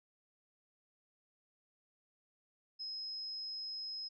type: tone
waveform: sine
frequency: 5120 Hz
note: D#8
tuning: 49 cents sharp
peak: -40 dBFS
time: 2.79-4.09 s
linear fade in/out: 20 ms
effects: none